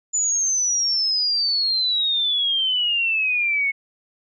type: exponential sweep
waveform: sine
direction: down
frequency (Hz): 7040 to 2185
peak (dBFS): -18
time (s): 0.13-3.72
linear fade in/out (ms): 20
effects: none